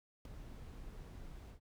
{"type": "noise with ADSR envelope", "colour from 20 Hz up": "brown", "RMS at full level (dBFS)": -39, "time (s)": [0.25, 1.6], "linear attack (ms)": 3, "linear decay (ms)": 5, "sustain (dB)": -11, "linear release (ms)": 100, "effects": []}